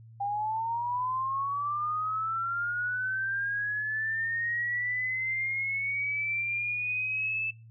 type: linear sweep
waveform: sine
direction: up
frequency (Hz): 795 to 2637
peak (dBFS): -28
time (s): 0.2-7.51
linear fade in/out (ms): 10
effects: noise-tail reverb RT60 0.3 s tail -22 dB re dry + added 113 Hz sine -48 dBFS peak until 7.7 s